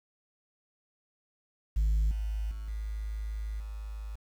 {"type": "tone with level steps", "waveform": "sine", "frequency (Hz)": 53, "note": "G#1", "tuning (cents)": 36, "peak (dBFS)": [-21, -29, -35, -32, -36], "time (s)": [1.76, 4.16], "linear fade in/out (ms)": 10, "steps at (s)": [2.11, 2.51, 2.68, 3.6], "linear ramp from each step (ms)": 2, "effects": ["tanh soft clip ceiling -22 dBFS", "9-bit"]}